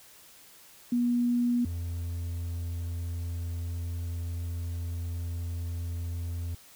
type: tone pair in turn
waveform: sine / triangle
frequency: 241.4 / 85.35 Hz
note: B3 / F2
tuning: -39 / -39 cents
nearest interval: octave + tritone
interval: 1800 cents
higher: first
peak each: -23 / -29 dBFS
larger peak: first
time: 0.92-1.65 / 1.65-6.55 s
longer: second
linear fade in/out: 5 ms
effects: white hiss -54 dBFS RMS until 6.75 s